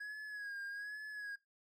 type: tone with vibrato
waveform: triangle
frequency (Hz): 1661.2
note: G#6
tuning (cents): 0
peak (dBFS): -40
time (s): 0-1.36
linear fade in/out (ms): 10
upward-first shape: sine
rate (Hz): 1.2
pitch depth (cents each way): 55
effects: noise-tail reverb RT60 0.2 s tail -17 dB re dry